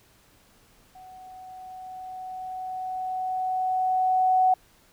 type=tone with level ramp; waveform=sine; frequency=745 Hz; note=F#5; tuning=12 cents sharp; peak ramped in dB=-44 to -16 dBFS; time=0.95-4.54 s; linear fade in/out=5 ms; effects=pink hiss -59 dBFS RMS until 4.92 s